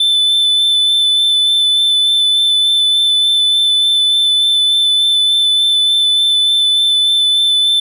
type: tone with vibrato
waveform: triangle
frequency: 3520 Hz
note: A7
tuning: in tune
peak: -8 dBFS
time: 0-7.8 s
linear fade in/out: 5 ms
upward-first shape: sine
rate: 3.4 Hz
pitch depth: 12 cents each way
effects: none